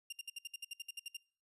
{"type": "tone bursts", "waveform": "sawtooth", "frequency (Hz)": 2794, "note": "F7", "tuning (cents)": 0, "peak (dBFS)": -38, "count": 13, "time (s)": [0.1, 1.17], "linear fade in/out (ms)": 5, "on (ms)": 26, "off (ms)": 61, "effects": ["noise-tail reverb RT60 0.5 s tail -25 dB re dry", "resampled to 32000 Hz"]}